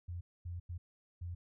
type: tone bursts at uneven times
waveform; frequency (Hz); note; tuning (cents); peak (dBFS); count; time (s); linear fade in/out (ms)
sine; 87.31; F2; 0; -39; 4; 0.08-0.21 / 0.45-0.6 / 0.69-0.78 / 1.21-1.35; 10
effects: none